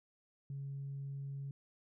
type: tone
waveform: sine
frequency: 138.59 Hz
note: C#3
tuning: in tune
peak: -39 dBFS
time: 0.5-1.51 s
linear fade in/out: 2 ms
effects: tanh soft clip ceiling -36 dBFS